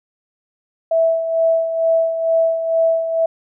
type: tone with tremolo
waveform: sine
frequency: 656 Hz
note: E5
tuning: 9 cents flat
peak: -11 dBFS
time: 0.91-3.26 s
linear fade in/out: 5 ms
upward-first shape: sine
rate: 2.2 Hz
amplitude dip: 60%
effects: none